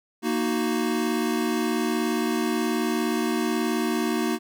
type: chord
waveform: square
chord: D# minor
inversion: second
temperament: equal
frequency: 233.1 / 311.1 / 370 Hz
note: A#3 / D#4 / F#4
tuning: 0 / 0 / 0 cents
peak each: -27 / -28 / -29 dBFS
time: 0.22-4.39 s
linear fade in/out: 50 ms
effects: none